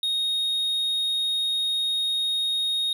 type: tone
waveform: triangle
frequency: 3729 Hz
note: A#7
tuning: in tune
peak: -21 dBFS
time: 0.03-2.93 s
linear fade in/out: 2 ms
effects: none